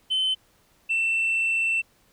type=tone pair in turn; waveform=sine; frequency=3061 / 2681 Hz; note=G7 / E7; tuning=-42 / +29 cents; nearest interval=major second; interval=229 cents; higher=first; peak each=-19 dBFS; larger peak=neither; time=0.1-0.35 / 0.89-1.82 s; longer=second; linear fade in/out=20 ms; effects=tanh soft clip ceiling -19 dBFS + pink hiss -62 dBFS RMS until 2.12 s